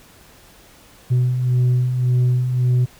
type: beating tone pair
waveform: sine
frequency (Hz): 123.47 / 125.27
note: B2 / B2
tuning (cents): 0 / +25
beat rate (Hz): 1.8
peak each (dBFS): -21 / -13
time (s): 1.1-2.86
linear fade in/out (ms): 20
effects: tanh soft clip ceiling -12 dBFS + pink hiss -48 dBFS RMS until 2.99 s